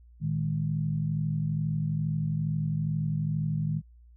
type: tone cluster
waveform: sine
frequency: 113 / 155.3 / 207.7 Hz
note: A2 / D#3 / G#3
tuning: +47 / -3 / 0 cents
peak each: -33 / -27 / -36 dBFS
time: 0.2-3.82 s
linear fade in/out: 50 ms
effects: added 59 Hz sine -51 dBFS peak until 4.16 s